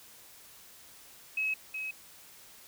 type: tone pair in turn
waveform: sine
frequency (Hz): 2568 / 2555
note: E7 / D#7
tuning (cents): -46 / +45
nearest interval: unison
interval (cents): 9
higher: first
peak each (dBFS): -28 / -34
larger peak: first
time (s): 1.37-1.54 / 1.74-1.91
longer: neither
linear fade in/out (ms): 5
effects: white hiss -54 dBFS RMS until 2.67 s